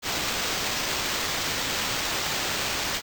white noise with sample-and-hold, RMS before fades -28 dBFS, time 0.02-3.02 s, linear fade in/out 50 ms, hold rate 11025 Hz, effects none

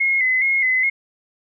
sine tone with vibrato, 2093 Hz, C7, in tune, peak -15 dBFS, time 0-0.9 s, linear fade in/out 10 ms, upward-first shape square, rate 2.4 Hz, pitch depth 52 cents each way, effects none

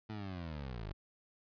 20% pulse linear sweep, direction down, 110.8 to 46.25 Hz, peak -36 dBFS, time 0.09-0.93 s, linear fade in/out 10 ms, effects resampled to 11025 Hz

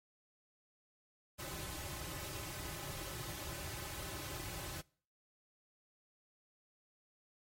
pink noise with comb filter, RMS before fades -44 dBFS, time 1.38-4.82 s, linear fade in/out 20 ms, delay 4.3 ms, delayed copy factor -1, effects noise-tail reverb RT60 0.5 s tail -25 dB re dry + MP3 64 kbps

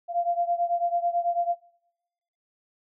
sine beating tone pair, 690 / 699.1 Hz, F5 / F5, -21 / +2 cents, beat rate 9.1 Hz, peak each -25 / -27 dBFS, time 0.08-1.56 s, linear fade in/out 50 ms, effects noise-tail reverb RT60 1.0 s tail -25 dB re dry

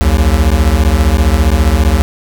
square beating tone pair, 63 / 78 Hz, B1 / D#2, +35 / +5 cents, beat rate 15 Hz, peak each -11 dBFS, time 0.01-2.02 s, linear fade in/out 0 ms, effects none

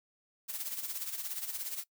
blue noise with tremolo, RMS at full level -36 dBFS, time 0.48-1.84 s, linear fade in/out 20 ms, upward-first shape sine, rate 17 Hz, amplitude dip 65%, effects noise-tail reverb RT60 0.1 s tail -21 dB re dry

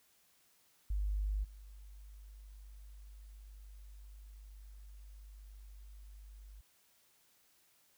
sine tone with level steps, 50.5 Hz, G#1, 48 cents flat, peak -32 / -50 dBFS, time 0.9-6.61 s, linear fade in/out 5 ms, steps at 1.43 s, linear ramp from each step 20 ms, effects white hiss -70 dBFS RMS until 7.97 s

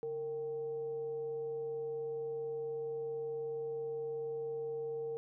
sine tone with frequency modulation, 459.3 Hz, A#4, 26 cents flat, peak -36 dBFS, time 0.03-5.17 s, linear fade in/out 0 ms, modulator 321 Hz, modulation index 0.25, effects none

